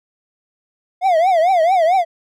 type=tone with vibrato; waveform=triangle; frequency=700 Hz; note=F5; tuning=4 cents sharp; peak=-9 dBFS; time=1.01-2.05 s; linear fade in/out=50 ms; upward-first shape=triangle; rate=4.5 Hz; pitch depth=210 cents each way; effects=none